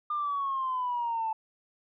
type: exponential sweep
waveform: sine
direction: down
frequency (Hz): 1210 to 876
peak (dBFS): -27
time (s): 0.1-1.33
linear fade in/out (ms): 5
effects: tanh soft clip ceiling -23 dBFS